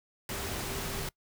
sine tone in noise, 392 Hz, G4, in tune, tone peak -45 dBFS, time 0.29-1.09 s, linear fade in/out 2 ms, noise pink, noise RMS -36 dBFS, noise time 0.29-1.09 s, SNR -12 dB, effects noise-tail reverb RT60 0.1 s tail -23 dB re dry

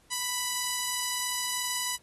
5% pulse tone, 989 Hz, B5, 2 cents sharp, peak -18 dBFS, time 0.1-1.97 s, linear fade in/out 20 ms, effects pink hiss -63 dBFS RMS until 2.02 s + AAC 32 kbps

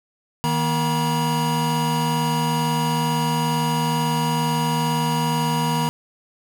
square tone cluster, 156.5 / 238.7 / 959 Hz, D#3 / A#3 / A#5, +10 / +41 / +49 cents, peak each -23 / -27 / -24 dBFS, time 0.44-5.89 s, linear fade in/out 0 ms, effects none

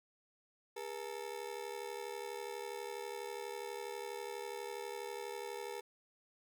30% pulse ring-modulated tone, 443 Hz, A4, 12 cents sharp, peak -36 dBFS, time 0.76-5.81 s, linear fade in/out 10 ms, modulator 36.1 Hz, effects none

